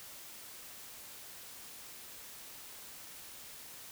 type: silence
effects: white hiss -50 dBFS RMS until 3.91 s